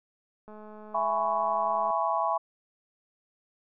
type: click train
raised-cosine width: 1 ms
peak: -34 dBFS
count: 305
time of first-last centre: 0.48-1.907 s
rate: 213 Hz
type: chord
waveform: sine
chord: C# minor seventh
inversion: first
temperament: just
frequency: 665.2 / 831.5 / 997.9 / 1108.7 Hz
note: E5 / G#5 / B5 / C#6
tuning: +16 / +2 / +18 / 0 cents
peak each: -30 dBFS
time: 0.94-2.38 s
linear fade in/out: 10 ms
effects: none